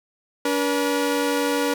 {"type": "tone pair together", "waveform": "sawtooth", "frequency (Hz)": [286.4, 481.3], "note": ["D4", "B4"], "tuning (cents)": [-43, -45], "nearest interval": "major sixth", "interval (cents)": 898, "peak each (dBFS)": -19, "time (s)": [0.45, 1.74], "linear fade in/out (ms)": 5, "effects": []}